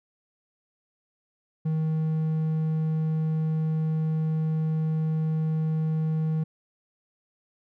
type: tone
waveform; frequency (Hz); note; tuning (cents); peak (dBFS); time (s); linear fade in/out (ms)
triangle; 157.9; D#3; +26; -21; 1.65-6.44; 10
effects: none